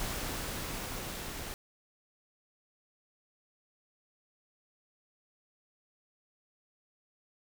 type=noise with level ramp; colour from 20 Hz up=pink; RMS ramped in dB=-36 to -41 dBFS; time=0-1.54 s; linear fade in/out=0 ms; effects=none